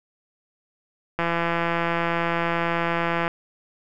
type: click train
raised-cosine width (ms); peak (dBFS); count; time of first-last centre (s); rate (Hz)
0.5; -9; 354; 1.19-3.279; 169
effects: none